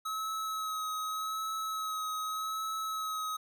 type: tone with vibrato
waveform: square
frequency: 1282 Hz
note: E6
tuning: 49 cents flat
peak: -34 dBFS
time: 0.05-3.37 s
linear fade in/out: 10 ms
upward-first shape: sine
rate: 0.84 Hz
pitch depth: 20 cents each way
effects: none